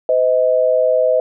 sine tone pair together, 510 / 629.8 Hz, C5 / D#5, -44 / +21 cents, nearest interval major third, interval 365 cents, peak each -14 dBFS, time 0.09-1.2 s, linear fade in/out 2 ms, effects none

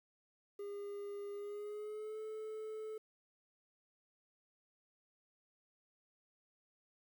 triangle tone with pitch glide, 405.5 to 434.6 Hz, G#4 to A4, -41 to -21 cents, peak -40 dBFS, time 0.59-2.98 s, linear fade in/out 5 ms, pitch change +120 cents, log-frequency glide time 1.33-2.19 s, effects 11-bit

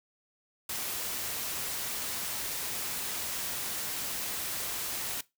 white noise, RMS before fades -35 dBFS, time 0.69-5.21 s, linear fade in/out 5 ms, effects noise-tail reverb RT60 0.2 s tail -19 dB re dry

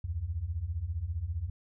sine beating tone pair, 73.4 / 88.4 Hz, D2 / F2, 0 / +22 cents, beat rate 15 Hz, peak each -36 / -33 dBFS, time 0.04-1.5 s, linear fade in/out 5 ms, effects none

